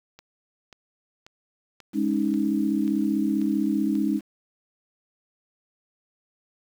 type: click train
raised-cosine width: 0.2 ms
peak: -28 dBFS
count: 8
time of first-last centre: 0.19-3.953 s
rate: 1.86 Hz
type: chord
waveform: sine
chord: Ab suspended fourth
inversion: none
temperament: equal with one note detuned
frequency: 207.7 / 277.2 / 312.7 Hz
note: Ab3 / Db4 / Eb4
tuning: 0 / 0 / +9 cents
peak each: -25 / -26 / -25 dBFS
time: 1.93-4.21 s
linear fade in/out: 50 ms
effects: 8-bit